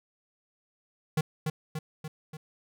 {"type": "tone with echo", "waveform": "square", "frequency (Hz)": 155.56, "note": "D#3", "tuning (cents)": 0, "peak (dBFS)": -24, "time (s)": [1.17, 1.21], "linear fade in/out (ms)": 5, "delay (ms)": 290, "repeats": 4, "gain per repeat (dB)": -4, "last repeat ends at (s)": 2.37, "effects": []}